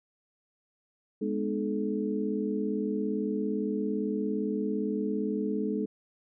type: tone cluster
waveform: sine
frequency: 207.7 / 247.7 / 305.3 / 430.5 Hz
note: G#3 / B3 / D#4 / A4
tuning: 0 / +5 / -33 / -38 cents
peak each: -31 / -35 / -34 / -33 dBFS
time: 1.21-5.86 s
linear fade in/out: 10 ms
effects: none